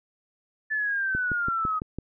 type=exponential sweep; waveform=sine; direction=down; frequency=1753 to 1249 Hz; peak=-24 dBFS; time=0.7-1.8 s; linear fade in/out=20 ms
type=click train; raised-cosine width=3 ms; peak=-19 dBFS; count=6; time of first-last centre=1.15-1.986 s; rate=5.98 Hz
effects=none